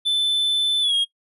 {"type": "tone with pitch glide", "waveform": "triangle", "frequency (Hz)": [3520, 3265], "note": ["A7", "G#7"], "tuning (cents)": [0, -30], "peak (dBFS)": -16, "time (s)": [0.05, 1.05], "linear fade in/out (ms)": 20, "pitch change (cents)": -130, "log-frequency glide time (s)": [0.81, 0.94], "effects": ["noise-tail reverb RT60 0.1 s tail -21 dB re dry", "resampled to 32000 Hz"]}